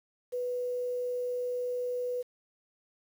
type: tone with quantisation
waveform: sine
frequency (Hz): 493.9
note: B4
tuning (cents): 0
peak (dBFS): -30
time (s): 0.32-2.23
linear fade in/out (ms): 20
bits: 9
effects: none